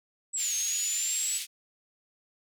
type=linear two-way sweep; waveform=sine; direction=down then up; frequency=7902 to 6400 to 7902 Hz; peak=-28 dBFS; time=0.33-1.39 s; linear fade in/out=20 ms; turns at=0.55 s
type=band-pass noise; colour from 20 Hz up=pink; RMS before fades=-36 dBFS; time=0.36-1.47 s; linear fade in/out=50 ms; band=2600 to 13000 Hz; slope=24 dB/octave
effects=none